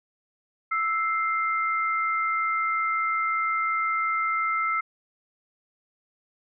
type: tone pair together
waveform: sine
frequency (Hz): 1318.5 / 2093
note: E6 / C7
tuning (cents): 0 / 0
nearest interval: minor sixth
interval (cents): 800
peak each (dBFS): -24 / -28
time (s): 0.71-4.81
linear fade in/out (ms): 10
effects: none